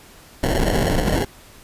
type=noise with sample-and-hold; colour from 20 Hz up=pink; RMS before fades=-19 dBFS; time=0.43-1.25 s; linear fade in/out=5 ms; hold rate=1225 Hz; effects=pink hiss -46 dBFS RMS until 1.63 s + resampled to 32000 Hz